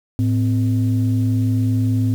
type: tone pair together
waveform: sine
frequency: 108.2 / 257.3 Hz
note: A2 / C4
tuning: -29 / -29 cents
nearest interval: octave + minor third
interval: 1500 cents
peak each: -15 / -19 dBFS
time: 0.19-2.14 s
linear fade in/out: 0 ms
effects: tanh soft clip ceiling -9 dBFS + 7-bit